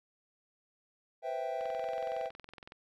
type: chord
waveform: triangle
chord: C major seventh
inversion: third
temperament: equal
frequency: 493.9 / 523.3 / 659.3 / 784 Hz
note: B4 / C5 / E5 / G5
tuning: 0 / 0 / 0 / 0 cents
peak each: -40 / -39 / -35 / -37 dBFS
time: 1.22-2.31 s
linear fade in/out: 50 ms
type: click train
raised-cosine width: 0.3 ms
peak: -32 dBFS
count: 25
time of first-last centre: 1.61-2.721 s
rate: 21.6 Hz
effects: none